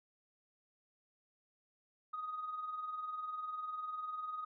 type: tone with tremolo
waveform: sine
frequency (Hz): 1248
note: D#6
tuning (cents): +5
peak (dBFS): -36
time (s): 2.13-4.45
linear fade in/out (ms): 10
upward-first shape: sine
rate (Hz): 20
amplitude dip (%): 55
effects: tanh soft clip ceiling -33 dBFS